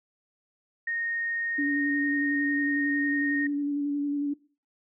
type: tone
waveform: sine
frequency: 1853 Hz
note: A#6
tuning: 11 cents flat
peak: -27 dBFS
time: 0.87-3.47 s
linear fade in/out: 5 ms
type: tone with vibrato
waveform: sine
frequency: 287.4 Hz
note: D4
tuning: 37 cents flat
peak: -25 dBFS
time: 1.58-4.34 s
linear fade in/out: 10 ms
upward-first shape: square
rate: 11 Hz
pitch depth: 15 cents each way
effects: noise-tail reverb RT60 0.4 s tail -21 dB re dry